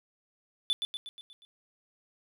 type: tone with echo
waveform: triangle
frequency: 3487 Hz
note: A7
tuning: 16 cents flat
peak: -23 dBFS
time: 0.7-0.73 s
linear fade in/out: 0 ms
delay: 120 ms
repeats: 6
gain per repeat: -5 dB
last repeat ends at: 1.45 s
effects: none